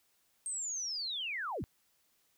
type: linear sweep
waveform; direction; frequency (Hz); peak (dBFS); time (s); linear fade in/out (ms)
sine; down; 8520 to 34.52; -35; 0.46-1.64; 0
effects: white hiss -73 dBFS RMS until 2.37 s

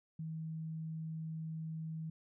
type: tone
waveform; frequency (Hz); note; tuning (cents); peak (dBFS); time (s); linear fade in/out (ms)
sine; 159.9; D#3; +48; -39; 0.19-2.1; 5
effects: none

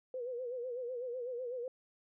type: tone with vibrato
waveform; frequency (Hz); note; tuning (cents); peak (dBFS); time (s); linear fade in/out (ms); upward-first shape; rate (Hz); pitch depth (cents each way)
sine; 493.9; B4; 0; -37; 0.14-1.68; 2; sine; 8; 87
effects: none

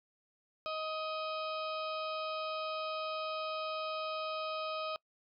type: harmonic tone with a mistuned harmonic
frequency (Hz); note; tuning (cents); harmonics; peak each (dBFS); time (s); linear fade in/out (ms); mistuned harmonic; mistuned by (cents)
628; D#5; +16; 1 / 2 / 4 / 5 / 6 / 7 / 8; -39 / -39 / -46 / -48 / -50 / -55 / -51; 0.66-4.96; 0; 6; +52
effects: noise-tail reverb RT60 0.1 s tail -24 dB re dry

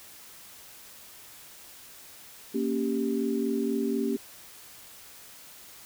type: chord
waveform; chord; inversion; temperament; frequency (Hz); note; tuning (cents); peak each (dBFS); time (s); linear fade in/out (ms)
sine; G diminished; first; equal; 233.1 / 277.2 / 392; Bb3 / Db4 / G4; 0 / 0 / 0; -29 / -30 / -30; 2.54-4.17; 10
effects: white hiss -49 dBFS RMS until 5.85 s

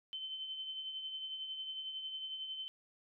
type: tone with tremolo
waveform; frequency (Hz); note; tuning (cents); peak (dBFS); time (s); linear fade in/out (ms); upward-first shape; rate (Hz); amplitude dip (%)
sine; 3073; G7; -35; -38; 0.13-2.68; 0; triangle; 11; 50
effects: none

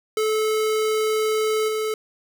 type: tone with level steps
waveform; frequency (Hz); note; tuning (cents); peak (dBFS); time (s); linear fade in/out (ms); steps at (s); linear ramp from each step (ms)
square; 433.9; A4; -24; -20 / -23; 0.17-1.94; 2; 1.68; 5
effects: none

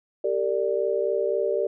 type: chord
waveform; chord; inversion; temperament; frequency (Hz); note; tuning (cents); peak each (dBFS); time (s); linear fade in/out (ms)
sine; G minor; none; equal with one note detuned; 392 / 455.8 / 587.3; G4 / Bb4 / D5; 0 / -39 / 0; -26; 0.24-1.67; 5
effects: none

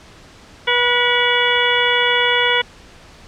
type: harmonic tone with a mistuned harmonic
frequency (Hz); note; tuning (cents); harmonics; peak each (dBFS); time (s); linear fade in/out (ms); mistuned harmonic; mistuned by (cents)
486.3; B4; -27; 1 / 2 / 3 / 4 / 5 / 6 / 7; -21 / -21 / -21 / -21 / -21 / -21 / -21; 0.67-2.62; 10; 5; -120
effects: pink hiss -43 dBFS RMS until 3.27 s + low-pass 6000 Hz 12 dB/octave

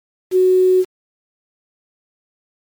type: tone with quantisation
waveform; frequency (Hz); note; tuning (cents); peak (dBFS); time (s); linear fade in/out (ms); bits
sine; 370; F#4; 0; -9; 0.31-0.85; 50; 6
effects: MP3 96 kbps

